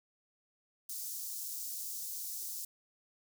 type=high-pass noise; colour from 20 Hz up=white; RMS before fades=-41 dBFS; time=0.89-2.65 s; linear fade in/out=5 ms; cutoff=5200 Hz; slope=24 dB/octave; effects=none